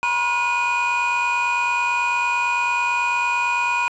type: tone cluster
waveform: triangle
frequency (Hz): 964 / 1053 / 1437 / 2469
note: B5 / C6 / F6 / D#7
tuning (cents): -42 / +11 / +49 / -14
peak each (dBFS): -19 / -26 / -26 / -19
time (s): 0.03-3.88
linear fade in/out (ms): 0
effects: tanh soft clip ceiling -12 dBFS + resampled to 24000 Hz